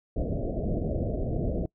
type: low-pass noise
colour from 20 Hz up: pink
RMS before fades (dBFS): -29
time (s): 0.16-1.66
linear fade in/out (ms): 5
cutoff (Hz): 680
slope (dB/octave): 96
effects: noise-tail reverb RT60 0.1 s tail -23 dB re dry